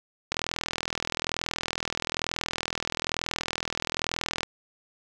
click train, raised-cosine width 0.2 ms, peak -10 dBFS, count 170, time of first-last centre 0.32-4.432 s, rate 41.1 Hz, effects none

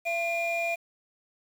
triangle tone pair together, 677 / 2410 Hz, E5 / D7, +46 / +44 cents, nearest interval octave + minor seventh, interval 2198 cents, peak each -26 / -27 dBFS, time 0.05-0.76 s, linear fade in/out 20 ms, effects tanh soft clip ceiling -20 dBFS + 8-bit

